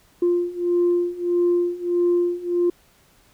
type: beating tone pair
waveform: sine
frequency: 349.2 / 350.8 Hz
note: F4 / F4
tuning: 0 / +8 cents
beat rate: 1.6 Hz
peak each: -21 / -19 dBFS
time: 0.22-2.7 s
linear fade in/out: 5 ms
effects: tanh soft clip ceiling -12 dBFS + pink hiss -57 dBFS RMS until 3.33 s